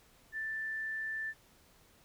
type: tone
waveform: sine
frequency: 1767 Hz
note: A6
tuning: 7 cents sharp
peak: -35 dBFS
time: 0.32-1.34 s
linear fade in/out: 50 ms
effects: pink hiss -64 dBFS RMS until 2.04 s